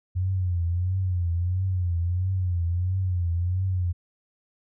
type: tone with vibrato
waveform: sine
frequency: 89.7 Hz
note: F2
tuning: 47 cents sharp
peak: -22 dBFS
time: 0.15-3.93 s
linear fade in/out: 20 ms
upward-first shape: triangle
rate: 1.5 Hz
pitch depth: 110 cents each way
effects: none